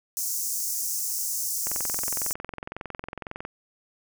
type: high-pass noise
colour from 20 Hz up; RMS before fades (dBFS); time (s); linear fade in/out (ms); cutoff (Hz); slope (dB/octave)
pink; -29; 0.17-2.33; 0; 5600; 48
type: click train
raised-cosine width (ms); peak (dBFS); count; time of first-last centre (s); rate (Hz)
0.5; -19; 40; 1.67-3.451; 21.9
effects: none